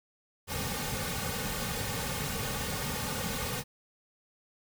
pink noise with comb filter, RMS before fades -34 dBFS, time 0.47-3.64 s, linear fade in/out 50 ms, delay 3 ms, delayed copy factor -0.8, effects none

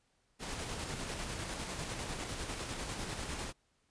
pink noise with tremolo, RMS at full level -39 dBFS, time 0.39-3.53 s, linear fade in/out 50 ms, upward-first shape square, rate 10 Hz, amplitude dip 30%, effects pink hiss -75 dBFS RMS until 3.9 s + resampled to 22050 Hz

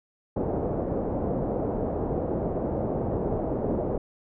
white low-pass noise, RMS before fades -28 dBFS, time 0.36-3.98 s, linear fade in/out 5 ms, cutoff 620 Hz, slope 24 dB/octave, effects none

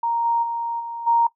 sine tone with level steps, 932.3 Hz, A#5, in tune, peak -19 / -17 / -23 / -28 / -14 dBFS, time 0.03-1.27 s, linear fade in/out 5 ms, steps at 0.24 / 0.42 / 0.79 / 1.06 s, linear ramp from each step 20 ms, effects noise-tail reverb RT60 0.1 s tail -19 dB re dry

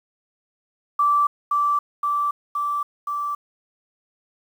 sine tone with echo, 1165 Hz, D6, 14 cents flat, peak -15 dBFS, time 0.99-1.27 s, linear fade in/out 5 ms, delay 520 ms, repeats 4, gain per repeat -2 dB, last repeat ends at 3.35 s, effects 8-bit

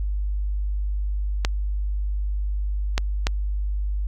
clicks, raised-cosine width 0.2 ms, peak -5 dBFS, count 3, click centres 1.449 / 2.979 / 3.269 s, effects added 50 Hz sine -22 dBFS peak until 4.07 s

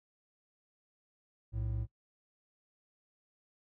triangle tone pair together, 61.22 / 110.1 Hz, B1 / A2, -15 / +2 cents, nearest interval minor seventh, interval 1017 cents, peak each -34 / -33 dBFS, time 1.52-1.87 s, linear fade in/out 50 ms, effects noise-tail reverb RT60 0.1 s tail -23 dB re dry

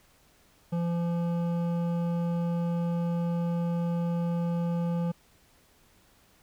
triangle tone with hard clipping, 170.9 Hz, F3, 37 cents flat, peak -28 dBFS, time 0.72-5.12 s, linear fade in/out 10 ms, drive 15 dB, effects pink hiss -62 dBFS RMS until 6.42 s

